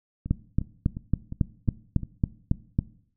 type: two click trains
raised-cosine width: 5 ms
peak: -21 / -9 dBFS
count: 6 / 10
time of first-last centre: 0.26-2.033 / 0.31-2.789 s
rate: 2.82 / 3.63 Hz
effects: noise-tail reverb RT60 0.6 s tail -19 dB re dry